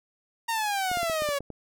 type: exponential sweep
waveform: sawtooth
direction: down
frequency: 932.3 to 554.4 Hz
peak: -22 dBFS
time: 0.48-1.39 s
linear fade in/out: 10 ms
type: clicks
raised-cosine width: 2 ms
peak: -25 dBFS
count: 8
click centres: 0.915 / 0.972 / 1.031 / 1.098 / 1.221 / 1.289 / 1.406 / 1.503 s
effects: none